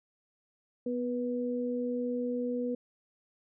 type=tone pair together; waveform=sine; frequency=246.9 / 488.4 Hz; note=B3 / B4; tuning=0 / -19 cents; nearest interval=octave; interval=1181 cents; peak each=-32 / -33 dBFS; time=0.86-2.75 s; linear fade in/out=5 ms; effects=none